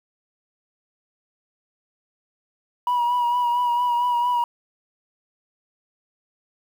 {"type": "tone with vibrato", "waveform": "sine", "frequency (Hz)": 968, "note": "B5", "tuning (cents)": -35, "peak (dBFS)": -16, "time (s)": [2.87, 4.44], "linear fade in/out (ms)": 2, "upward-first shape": "sine", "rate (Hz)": 4.4, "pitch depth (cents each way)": 31, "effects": ["tanh soft clip ceiling -17 dBFS", "8-bit"]}